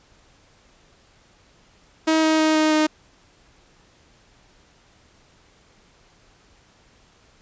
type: tone with pitch steps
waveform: sawtooth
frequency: 317.9 / 315.5 / 313.2 / 310.8 / 308.5 Hz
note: D#4 / D#4 / D#4 / D#4 / D#4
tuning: +37 / +24 / +11 / -2 / -15 cents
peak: -12 dBFS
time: 2.07-2.87 s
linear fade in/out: 10 ms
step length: 160 ms
effects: pink hiss -56 dBFS RMS until 7.41 s + resampled to 16000 Hz